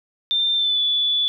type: tone with pitch glide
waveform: sine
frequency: 3586 to 3456 Hz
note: A7 to A7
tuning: +32 to -32 cents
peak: -17 dBFS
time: 0.31-1.28 s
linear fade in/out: 0 ms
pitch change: -64 cents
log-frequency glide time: 0.54-0.81 s
effects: none